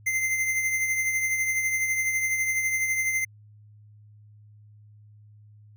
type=tone with tremolo; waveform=square; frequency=2079 Hz; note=C7; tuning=12 cents flat; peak=-22 dBFS; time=0.06-3.25 s; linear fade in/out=10 ms; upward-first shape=triangle; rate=12 Hz; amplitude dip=50%; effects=added 105 Hz sine -49 dBFS peak until 5.76 s